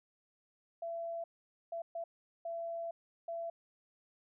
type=tone bursts at uneven times; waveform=sine; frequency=672 Hz; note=E5; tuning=33 cents sharp; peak=-37 dBFS; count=5; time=0.82-1.24 / 1.72-1.82 / 1.95-2.04 / 2.45-2.91 / 3.28-3.5 s; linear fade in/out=5 ms; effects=none